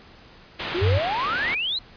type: low-pass noise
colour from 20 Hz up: white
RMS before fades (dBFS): -31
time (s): 0.59-1.55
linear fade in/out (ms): 10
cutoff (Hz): 3500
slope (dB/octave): 24
type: exponential sweep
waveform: sine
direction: up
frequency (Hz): 330.5 to 4186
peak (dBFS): -23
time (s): 0.74-1.79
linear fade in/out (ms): 10
type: tone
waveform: sine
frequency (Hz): 95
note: F#2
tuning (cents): +46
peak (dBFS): -17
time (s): 0.81-0.99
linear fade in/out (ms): 20
effects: pink hiss -49 dBFS RMS until 1.96 s + resampled to 11025 Hz